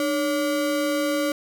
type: ring-modulated tone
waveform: square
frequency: 432.1 Hz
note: A4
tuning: 31 cents flat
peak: -19 dBFS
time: 0-1.32 s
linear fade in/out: 2 ms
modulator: 131 Hz
effects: none